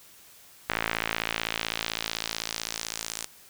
sawtooth tone with band-pass filter sweep, 55.8 Hz, A1, 25 cents sharp, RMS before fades -33 dBFS, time 0.69-3.26 s, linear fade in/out 5 ms, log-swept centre 1900 to 7700 Hz, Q 1.3, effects white hiss -53 dBFS RMS until 3.49 s

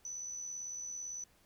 sine tone with amplitude modulation, 5980 Hz, F#8, 17 cents sharp, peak -38 dBFS, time 0.05-1.24 s, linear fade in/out 2 ms, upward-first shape sine, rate 77.9 Hz, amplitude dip 45%, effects pink hiss -68 dBFS RMS until 1.45 s

